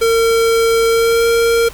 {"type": "tone with pitch glide", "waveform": "square", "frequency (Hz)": [456.7, 463.1], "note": ["A#4", "A#4"], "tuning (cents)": [-36, -11], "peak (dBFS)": -11, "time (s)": [0.01, 1.69], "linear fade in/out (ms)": 10, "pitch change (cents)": 25, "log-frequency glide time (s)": [0.89, 1.26], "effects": ["added 50 Hz sine -35 dBFS peak until 1.73 s", "pink hiss -36 dBFS RMS until 1.73 s"]}